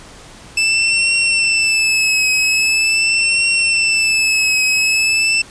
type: tone with vibrato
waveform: sawtooth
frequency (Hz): 2637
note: E7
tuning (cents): 0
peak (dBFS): -9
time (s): 0.57-5.42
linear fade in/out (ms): 5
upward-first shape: triangle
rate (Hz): 0.43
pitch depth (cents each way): 63
effects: pink hiss -39 dBFS RMS until 5.5 s + resampled to 22050 Hz